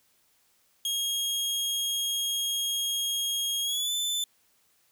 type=tone with pitch glide; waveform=sawtooth; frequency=3265 to 3520 Hz; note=G#7 to A7; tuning=-30 to 0 cents; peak=-24 dBFS; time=0.85-4.24 s; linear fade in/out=2 ms; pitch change=+130 cents; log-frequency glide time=3.62-3.93 s; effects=white hiss -67 dBFS RMS until 4.91 s